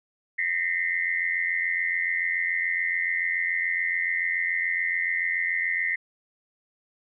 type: tone cluster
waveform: sine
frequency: 1835 / 2013 / 2100 Hz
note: A#6 / B6 / C7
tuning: -28 / +33 / +6 cents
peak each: -28 dBFS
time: 0.38-5.96 s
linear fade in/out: 10 ms
effects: none